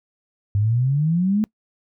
sine exponential sweep, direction up, 99 to 220 Hz, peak -16 dBFS, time 0.55-1.44 s, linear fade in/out 0 ms, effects noise-tail reverb RT60 0.1 s tail -25 dB re dry

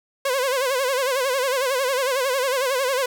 sawtooth tone with vibrato, 525 Hz, C5, 6 cents sharp, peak -16 dBFS, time 0.25-3.06 s, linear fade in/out 5 ms, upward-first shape sine, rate 11 Hz, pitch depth 110 cents each way, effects none

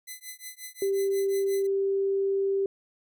5% pulse tone with tremolo, 2020 Hz, B6, 39 cents sharp, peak -26 dBFS, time 0.07-1.67 s, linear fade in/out 10 ms, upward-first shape triangle, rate 5.6 Hz, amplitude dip 100%
sine tone, 392 Hz, G4, in tune, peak -23 dBFS, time 0.82-2.66 s, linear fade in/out 2 ms
effects none

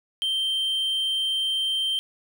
triangle tone, 3136 Hz, G7, in tune, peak -21 dBFS, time 0.22-1.99 s, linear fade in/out 0 ms, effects none

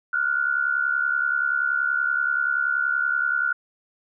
sine tone pair together, 1406.5 / 1477 Hz, F6 / F#6, +12 / -3 cents, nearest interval minor second, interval 85 cents, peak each -23 dBFS, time 0.13-3.53 s, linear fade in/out 5 ms, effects none

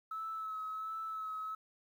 sine tone with vibrato, 1298 Hz, E6, 27 cents flat, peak -37 dBFS, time 0.11-1.55 s, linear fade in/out 5 ms, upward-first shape sine, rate 1.4 Hz, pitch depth 23 cents each way, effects tanh soft clip ceiling -33 dBFS + 11-bit

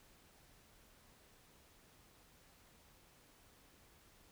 silence, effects pink hiss -66 dBFS RMS until 4.31 s

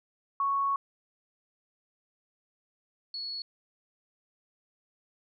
sine tone pair in turn, 1108.7 / 4376 Hz, C#6 / C#8, 0 / -23 cents, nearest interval 2 octaves, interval 2377 cents, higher second, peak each -25 / -34 dBFS, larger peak first, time 0.4-0.76 / 3.14-3.42 s, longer first, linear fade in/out 2 ms, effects none

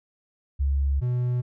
sine / triangle tone pair in turn, 69.3 / 123.48 Hz, C#2 / B2, 0 / 0 cents, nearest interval minor seventh, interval 1000 cents, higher second, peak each -20 dBFS, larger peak neither, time 0.59-1.01 / 1.01-1.42 s, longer first, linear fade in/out 20 ms, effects none

